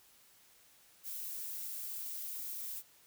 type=noise; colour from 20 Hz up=violet; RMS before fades=-42 dBFS; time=1.03-2.83 s; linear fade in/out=50 ms; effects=white hiss -64 dBFS RMS until 3.06 s